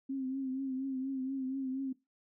sine tone with vibrato, 265.2 Hz, C4, 23 cents sharp, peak -33 dBFS, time 0.09-1.93 s, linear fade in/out 10 ms, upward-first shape triangle, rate 4.2 Hz, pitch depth 55 cents each way, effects noise-tail reverb RT60 0.2 s tail -18 dB re dry

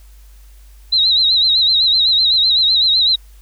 sine tone with vibrato, 3940 Hz, B7, 5 cents flat, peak -10 dBFS, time 0.92-3.16 s, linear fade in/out 10 ms, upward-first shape sine, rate 7.9 Hz, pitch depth 91 cents each way, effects added 50 Hz sine -39 dBFS peak until 3.41 s + white hiss -53 dBFS RMS until 3.41 s

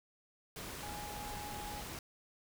sine tone in noise, 830.6 Hz, G#5, in tune, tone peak -45 dBFS, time 0.83-1.81 s, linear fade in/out 2 ms, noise pink, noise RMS -45 dBFS, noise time 0.56-1.99 s, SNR -3 dB, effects none

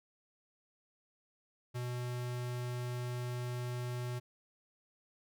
square tone, 123.1 Hz, B2, 5 cents flat, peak -37 dBFS, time 1.74-4.2 s, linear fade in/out 20 ms, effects none

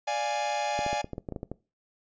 45% pulse chord, D diminished, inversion none, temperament equal, 587.3 / 698.5 / 830.6 Hz, D5 / F5 / Ab5, 0 / 0 / 0 cents, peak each -33 / -35 / -29 dBFS, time 0.07-1.02 s, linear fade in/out 10 ms
clicks, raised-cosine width 2 ms, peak -21 dBFS, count 11, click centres 0.791 / 0.864 / 0.93 / 1.044 / 1.133 / 1.181 / 1.288 / 1.323 / 1.362 / 1.431 / 1.516 s
effects noise-tail reverb RT60 0.3 s tail -21 dB re dry + resampled to 16000 Hz

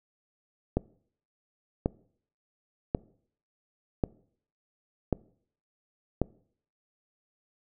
click train, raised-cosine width 2 ms, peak -11 dBFS, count 6, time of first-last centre 0.77-6.217 s, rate 0.918 Hz, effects noise-tail reverb RT60 0.6 s tail -23 dB re dry

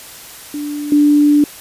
sine tone with level steps, 293.3 Hz, D4, 2 cents flat, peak -20 / -7 dBFS, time 0.54-1.44 s, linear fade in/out 2 ms, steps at 0.92 s, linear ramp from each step 2 ms, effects white hiss -35 dBFS RMS until 1.6 s + resampled to 32000 Hz

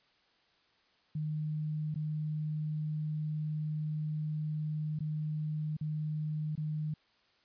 sine tone with dropouts, 153.2 Hz, D#3, 27 cents flat, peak -32 dBFS, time 1.15-6.94 s, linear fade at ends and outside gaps 5 ms, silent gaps 1.944-1.957 / 4.99-5.004 / 5.768-5.81 / 6.555-6.576 s, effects white hiss -69 dBFS RMS until 7.44 s + resampled to 11025 Hz

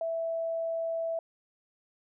sine tone, 659.3 Hz, E5, in tune, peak -29 dBFS, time 0.01-1.19 s, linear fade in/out 2 ms, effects none

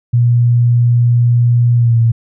sine tone with pitch glide, 120 to 115.44 Hz, B2 to A#2, -49 to -16 cents, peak -7 dBFS, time 0.13-2.12 s, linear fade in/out 10 ms, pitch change -67 cents, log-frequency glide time 1.76-1.98 s, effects none

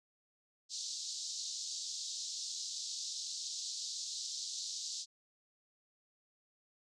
pink band-pass noise, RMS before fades -42 dBFS, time 0.69-5.06 s, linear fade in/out 50 ms, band 3900 to 7300 Hz, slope 48 dB/octave, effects none

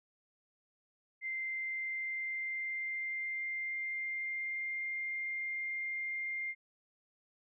sine tone with pitch glide, 2086 to 2109 Hz, C7 to C7, -6 to +13 cents, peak -35 dBFS, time 1.21-6.55 s, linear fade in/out 50 ms, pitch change +19 cents, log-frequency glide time 1.6-4.87 s, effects none

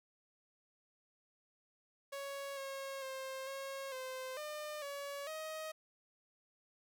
sawtooth tone with pitch steps, 556 / 544 / 530 / 544 / 518 / 603 / 565 / 629 Hz, C#5 / C#5 / C5 / C#5 / C5 / D5 / C#5 / D#5, +5 / -33 / +22 / -33 / -17 / +46 / +33 / +19 cents, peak -38 dBFS, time 2.12-5.72 s, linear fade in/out 10 ms, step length 450 ms, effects none

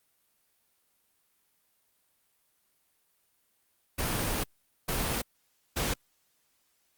pink noise bursts at uneven times, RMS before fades -30 dBFS, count 3, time 3.98-4.44 / 4.88-5.22 / 5.76-5.94 s, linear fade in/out 10 ms, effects white hiss -72 dBFS RMS until 6.97 s + Opus 32 kbps

